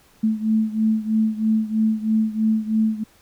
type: beating tone pair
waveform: sine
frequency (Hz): 218 / 221.1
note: A3 / A3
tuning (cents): -16 / +9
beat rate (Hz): 3.1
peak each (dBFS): -19 / -22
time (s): 0.23-3.04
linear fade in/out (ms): 10
effects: pink hiss -55 dBFS RMS until 3.21 s